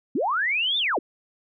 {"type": "linear two-way sweep", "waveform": "sine", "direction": "up then down", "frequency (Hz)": [207.7, 3649, 230.1], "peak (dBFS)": -21, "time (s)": [0.15, 0.99], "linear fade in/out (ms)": 5, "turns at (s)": 0.78, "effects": []}